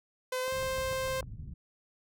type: tone with pitch glide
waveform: sawtooth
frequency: 510 to 524.3 Hz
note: C5 to C5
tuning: -44 to +3 cents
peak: -27 dBFS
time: 0.32-1.21 s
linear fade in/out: 5 ms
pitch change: +47 cents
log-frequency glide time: 0.42-0.52 s
type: click train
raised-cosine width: 1 ms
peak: -33 dBFS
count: 6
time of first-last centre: 0.48-1.229 s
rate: 6.68 Hz
type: low-pass noise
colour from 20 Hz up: white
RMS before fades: -43 dBFS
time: 0.52-1.54 s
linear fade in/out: 5 ms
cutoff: 150 Hz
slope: 24 dB/octave
effects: none